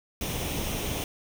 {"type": "noise with comb filter", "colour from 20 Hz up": "pink", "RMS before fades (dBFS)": -31, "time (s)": [0.21, 1.04], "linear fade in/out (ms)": 2, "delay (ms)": 0.33, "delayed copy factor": 0.5, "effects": []}